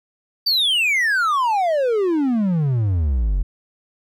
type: exponential sweep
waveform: triangle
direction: down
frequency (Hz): 4699 to 41.75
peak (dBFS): -14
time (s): 0.46-3.43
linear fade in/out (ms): 10
effects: none